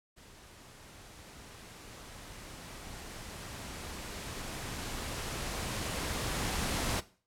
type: noise with level ramp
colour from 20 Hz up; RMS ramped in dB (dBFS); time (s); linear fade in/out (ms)
pink; -55 to -32; 0.16-7.01; 20
effects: noise-tail reverb RT60 0.4 s tail -17 dB re dry + low-pass 11000 Hz 12 dB/octave